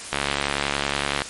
click train, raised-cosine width 0.3 ms, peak -5 dBFS, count 78, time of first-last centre 0.13-1.219 s, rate 70.7 Hz, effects white hiss -35 dBFS RMS until 1.29 s + MP3 48 kbps

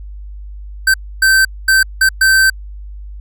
square tone bursts at uneven times, 1550 Hz, G6, 20 cents flat, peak -8 dBFS, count 5, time 0.87-0.94 / 1.22-1.45 / 1.68-1.83 / 2.01-2.09 / 2.21-2.5 s, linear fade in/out 5 ms, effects added 50 Hz sine -27 dBFS peak until 3.2 s

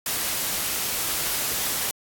white noise, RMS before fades -26 dBFS, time 0.06-1.91 s, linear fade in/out 2 ms, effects AAC 64 kbps

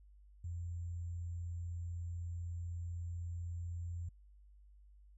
sine tone with sample-and-hold, 86 Hz, F2, 26 cents flat, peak -39 dBFS, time 0.44-4.09 s, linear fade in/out 5 ms, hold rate 7350 Hz, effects added 50 Hz sine -58 dBFS peak until 5.17 s + resampled to 24000 Hz

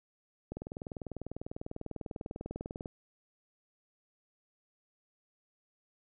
click train, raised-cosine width 2 ms, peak -26 dBFS, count 48, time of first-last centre 0.52-2.858 s, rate 20.1 Hz, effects none

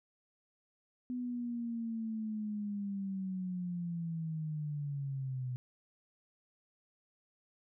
sine linear sweep, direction down, 250 to 124.3 Hz, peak -35 dBFS, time 1.1-5.56 s, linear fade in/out 0 ms, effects none

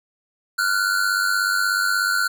square tone pair together, 1393.4 / 1490 Hz, F6 / F#6, -4 / +12 cents, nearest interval minor second, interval 116 cents, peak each -22 dBFS, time 0.58-2.28 s, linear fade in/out 10 ms, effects none

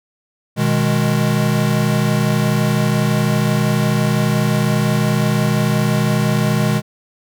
square chord, G# minor, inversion first, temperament equal, 123.47 / 155.56 / 207.7 Hz, B2 / D#3 / G#3, 0 / 0 / 0 cents, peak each -19 dBFS, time 0.56-6.82 s, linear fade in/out 50 ms, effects none

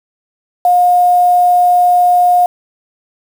sine tone with quantisation, 714 Hz, F5, 38 cents sharp, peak -6 dBFS, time 0.65-2.46 s, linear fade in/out 2 ms, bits 5, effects none

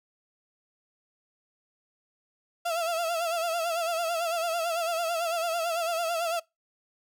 35% pulse tone with vibrato, 671 Hz, E5, 31 cents sharp, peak -25 dBFS, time 2.65-6.4 s, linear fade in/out 10 ms, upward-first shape sine, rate 9 Hz, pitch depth 70 cents each way, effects noise-tail reverb RT60 0.2 s tail -23 dB re dry

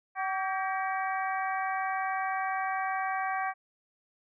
harmonic tone with a mistuned harmonic, 380.9 Hz, G4, 50 cents flat, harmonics 2 / 3 / 4 / 5 / 6, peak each -31 / -35 / -37 / -39 / -41 dBFS, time 0.15-3.54 s, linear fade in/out 50 ms, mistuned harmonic 4, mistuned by +66 cents, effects none

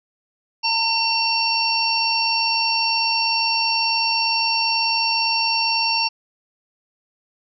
harmonic tone with a mistuned harmonic, 907 Hz, A#5, 48 cents flat, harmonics 1 / 3 / 5 / 6, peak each -23 / -23 / -23 / -23 dBFS, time 0.63-6.09 s, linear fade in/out 20 ms, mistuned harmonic 6, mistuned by +18 cents, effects none

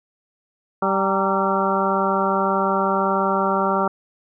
harmonic tone with a mistuned harmonic, 194.4 Hz, G3, 14 cents flat, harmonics 1 / 2 / 3 / 4 / 5 / 6 / 7, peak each -25 / -25 / -25 / -25 / -25 / -25 / -25 dBFS, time 0.82-3.88 s, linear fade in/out 5 ms, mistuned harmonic 5, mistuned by -75 cents, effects none

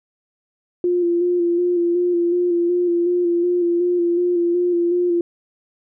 sine tone with vibrato, 349.2 Hz, F4, in tune, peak -15 dBFS, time 0.84-5.21 s, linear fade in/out 2 ms, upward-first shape square, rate 2.7 Hz, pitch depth 25 cents each way, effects none

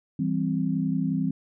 sine chord, C major, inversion first, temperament equal, 164.81 / 196 / 261.6 Hz, E3 / G3 / C4, 0 / 0 / 0 cents, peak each -27 / -28 / -27 dBFS, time 0.19-1.31 s, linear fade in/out 5 ms, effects none

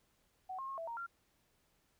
sine tone with pitch steps, 749 / 1070 / 1082 / 661 / 931 / 1382 Hz, F#5 / C6 / C#6 / E5 / A#5 / F6, +21 / +38 / -42 / +5 / -2 / -19 cents, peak -40 dBFS, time 0.49-1.066 s, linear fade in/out 10 ms, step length 96 ms, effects pink hiss -75 dBFS RMS until 1.99 s

